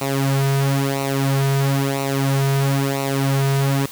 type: tone with flanger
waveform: sawtooth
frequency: 137.2 Hz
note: C#3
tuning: 17 cents flat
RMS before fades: -19 dBFS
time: 0.01-3.86 s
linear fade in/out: 5 ms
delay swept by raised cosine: 0.6 to 3.8 ms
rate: 1 Hz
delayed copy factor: -0.75
effects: white hiss -37 dBFS RMS until 3.91 s